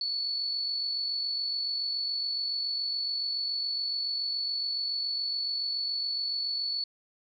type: tone with amplitude modulation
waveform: sine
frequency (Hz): 4435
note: C#8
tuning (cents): 0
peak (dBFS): -27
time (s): 0.01-6.84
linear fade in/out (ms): 2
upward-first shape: sine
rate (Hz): 47.1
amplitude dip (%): 35
effects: none